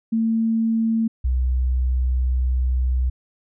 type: tone pair in turn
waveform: sine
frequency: 225.3 / 63.22 Hz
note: A3 / B1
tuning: +41 / +41 cents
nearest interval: octave + minor seventh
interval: 2200 cents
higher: first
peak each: -17 dBFS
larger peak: neither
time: 0.12-1.08 / 1.24-3.1 s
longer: second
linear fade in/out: 10 ms
effects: none